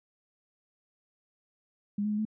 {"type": "tone with pitch steps", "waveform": "sine", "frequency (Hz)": [204.5, 211, 209.7, 216], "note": ["G#3", "G#3", "G#3", "A3"], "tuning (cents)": [-26, 28, 17, -32], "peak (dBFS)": -27, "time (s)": [1.98, 2.252], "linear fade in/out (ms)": 5, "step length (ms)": 68, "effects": []}